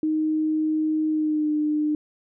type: tone with pitch glide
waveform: sine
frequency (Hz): 311.1 to 301.9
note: D#4 to D4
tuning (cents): 0 to +48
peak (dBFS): -20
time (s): 0.03-1.95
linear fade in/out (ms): 2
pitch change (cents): -52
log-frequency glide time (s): 1.09-1.52
effects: none